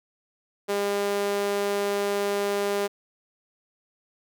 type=tone with high-pass filter; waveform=sawtooth; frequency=201.9 Hz; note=G#3; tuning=49 cents flat; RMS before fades=-26 dBFS; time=0.68-2.88 s; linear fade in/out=20 ms; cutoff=420 Hz; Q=2.1; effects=none